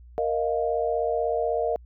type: chord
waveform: sine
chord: Bb suspended fourth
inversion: none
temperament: equal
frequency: 466.2 / 622.3 / 698.5 Hz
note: Bb4 / Eb5 / F5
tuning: 0 / 0 / 0 cents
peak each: -26 / -27 / -28 dBFS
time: 0.18-1.76 s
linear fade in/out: 0 ms
effects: added 60 Hz sine -45 dBFS peak until 1.85 s